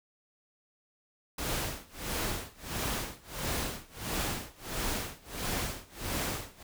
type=noise with tremolo; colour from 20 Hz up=pink; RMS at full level=-32 dBFS; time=1.38-6.63 s; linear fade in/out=5 ms; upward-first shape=sine; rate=1.5 Hz; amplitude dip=95%; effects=none